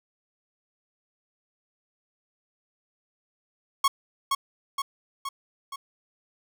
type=tone with echo; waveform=45% pulse; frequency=1097 Hz; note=C#6; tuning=18 cents flat; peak=-18 dBFS; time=3.84-3.88 s; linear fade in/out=5 ms; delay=470 ms; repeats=4; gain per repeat=-4 dB; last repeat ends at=5.76 s; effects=none